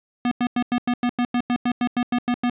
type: tone bursts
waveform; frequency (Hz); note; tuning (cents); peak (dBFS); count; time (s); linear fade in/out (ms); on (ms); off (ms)
square; 243.7; B3; -23; -19; 15; 0.25-2.498; 2; 64; 92
effects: resampled to 8000 Hz + 10-bit